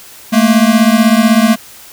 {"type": "beating tone pair", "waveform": "square", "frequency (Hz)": [215.7, 231.7], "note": ["A3", "A#3"], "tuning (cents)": [-34, -10], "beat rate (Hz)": 16, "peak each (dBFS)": -10, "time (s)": [0.32, 1.56], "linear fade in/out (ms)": 20, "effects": ["white hiss -36 dBFS RMS until 1.92 s"]}